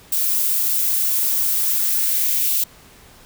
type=noise with high-pass filter sweep; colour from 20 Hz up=violet; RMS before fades=-19 dBFS; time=0.12-2.64 s; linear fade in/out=5 ms; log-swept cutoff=230 to 3000 Hz; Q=1.9; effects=pink hiss -47 dBFS RMS until 3.25 s